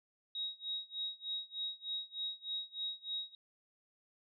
sine tone with tremolo, 3792 Hz, A#7, 29 cents sharp, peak -35 dBFS, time 0.35-3.35 s, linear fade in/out 2 ms, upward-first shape sine, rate 3.3 Hz, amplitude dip 95%, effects none

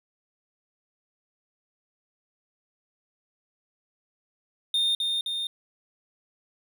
triangle tone with echo, 3647 Hz, A#7, 39 cents flat, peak -20 dBFS, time 4.74-4.95 s, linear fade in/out 2 ms, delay 260 ms, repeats 2, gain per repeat -3 dB, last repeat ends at 5.47 s, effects none

